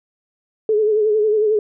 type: tone with vibrato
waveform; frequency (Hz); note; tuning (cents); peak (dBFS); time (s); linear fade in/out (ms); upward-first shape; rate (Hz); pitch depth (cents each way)
sine; 427.4; G#4; +50; -13; 0.69-1.59; 2; sine; 11; 53
effects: none